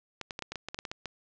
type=clicks; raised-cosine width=0.2 ms; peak=-19 dBFS; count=12; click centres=0.213 / 0.308 / 0.391 / 0.423 / 0.52 / 0.557 / 0.686 / 0.745 / 0.789 / 0.852 / 0.915 / 1.057 s; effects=low-pass 7000 Hz 12 dB/octave